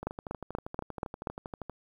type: two click trains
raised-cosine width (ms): 1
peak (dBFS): -17 / -24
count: 6 / 22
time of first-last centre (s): 0.07-1.272 / 0.03-1.697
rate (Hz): 4.16 / 12.6
effects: 9-bit